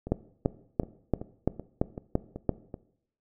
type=two click trains; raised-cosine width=2 ms; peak=-10 / -23 dBFS; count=8 / 8; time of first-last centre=0.12-2.493 / 0.07-2.742 s; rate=2.95 / 2.62 Hz; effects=noise-tail reverb RT60 0.7 s tail -18 dB re dry